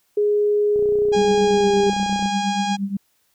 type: tone with pitch glide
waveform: sine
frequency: 415.3 to 402.8 Hz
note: G#4 to G4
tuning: 0 to +47 cents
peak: -15 dBFS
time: 0.17-1.9 s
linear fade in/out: 5 ms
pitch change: -53 cents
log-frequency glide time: 1.45-1.71 s
type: click train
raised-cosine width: 2 ms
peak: -22 dBFS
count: 47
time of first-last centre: 0.76-2.258 s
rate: 30.7 Hz
type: harmonic tone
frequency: 820 Hz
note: G#5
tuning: 22 cents flat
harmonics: 1 / 2 / 3 / 4 / 5 / 6 / 7 / 8 / 9 / 10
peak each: -22 / -34 / -34 / -32 / -38 / -38 / -39 / -41 / -44 / -50 dBFS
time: 1.12-2.77 s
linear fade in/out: 20 ms
type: tone with tremolo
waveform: sine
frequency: 197.9 Hz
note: G3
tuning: 17 cents sharp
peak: -18 dBFS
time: 1.16-2.97 s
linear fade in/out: 5 ms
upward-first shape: triangle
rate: 8.5 Hz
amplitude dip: 85%
effects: white hiss -65 dBFS RMS until 3.34 s